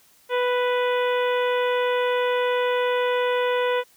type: harmonic tone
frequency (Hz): 494.3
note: B4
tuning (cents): +1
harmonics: 1 / 2 / 3 / 4 / 5 / 6 / 7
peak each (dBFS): -21 / -27 / -31 / -33 / -35 / -37 / -38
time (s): 0.29-3.84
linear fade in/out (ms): 50
effects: white hiss -57 dBFS RMS until 3.96 s